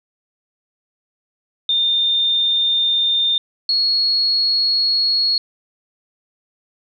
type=tone pair in turn; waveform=sine; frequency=3619 / 4327 Hz; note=A7 / C#8; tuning=+48 / -43 cents; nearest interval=minor third; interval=309 cents; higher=second; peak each=-14 dBFS; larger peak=neither; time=1.69-3.38 / 3.69-5.38 s; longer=neither; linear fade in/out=2 ms; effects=none